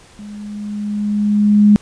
sine tone with level ramp, 207.7 Hz, G#3, in tune, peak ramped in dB -30 to -4 dBFS, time 0.19-1.76 s, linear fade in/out 0 ms, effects pink hiss -45 dBFS RMS until 1.81 s + resampled to 22050 Hz

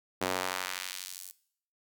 sawtooth tone with high-pass filter sweep, 92.3 Hz, F#2, 4 cents flat, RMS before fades -36 dBFS, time 0.21-1.32 s, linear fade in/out 10 ms, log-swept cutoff 340 to 9900 Hz, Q 0.75, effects noise-tail reverb RT60 0.6 s tail -18 dB re dry

